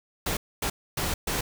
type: noise bursts at uneven times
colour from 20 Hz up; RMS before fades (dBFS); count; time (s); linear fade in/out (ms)
pink; -28; 4; 0.26-0.37 / 0.62-0.7 / 0.97-1.14 / 1.27-1.41; 5
effects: none